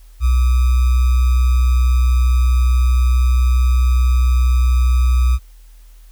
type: tone with sample-and-hold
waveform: sine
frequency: 62.3 Hz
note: B1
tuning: 16 cents sharp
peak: -10 dBFS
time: 0.2-5.39 s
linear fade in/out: 50 ms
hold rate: 1225 Hz
effects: added 40 Hz sine -39 dBFS peak until 6.11 s + white hiss -55 dBFS RMS until 6.11 s